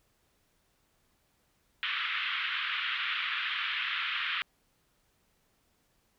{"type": "band-pass noise", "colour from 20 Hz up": "white", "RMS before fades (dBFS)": -33, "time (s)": [1.83, 4.42], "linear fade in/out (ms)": 0, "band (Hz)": [1200, 3400], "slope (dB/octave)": 48, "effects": ["pink hiss -72 dBFS RMS until 6.18 s"]}